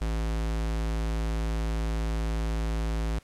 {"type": "tone", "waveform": "square", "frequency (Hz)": 55, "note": "A1", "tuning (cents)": 0, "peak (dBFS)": -27, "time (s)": [0.01, 3.19], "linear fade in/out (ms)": 5, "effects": ["pink hiss -59 dBFS RMS until 3.23 s", "low-pass 10000 Hz 12 dB/octave"]}